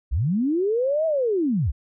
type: linear two-way sweep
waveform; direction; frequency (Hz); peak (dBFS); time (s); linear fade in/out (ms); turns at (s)
sine; up then down; 49 to 656 to 49; -19; 0.11-1.72; 20; 1.06
effects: none